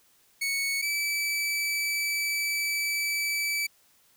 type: tone pair in turn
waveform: sawtooth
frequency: 2217 / 2307 Hz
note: C#7 / D7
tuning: 0 / -31 cents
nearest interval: minor second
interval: 69 cents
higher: second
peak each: -23 dBFS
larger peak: neither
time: 0.41-0.82 / 0.82-3.67 s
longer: second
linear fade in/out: 10 ms
effects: white hiss -63 dBFS RMS until 4.16 s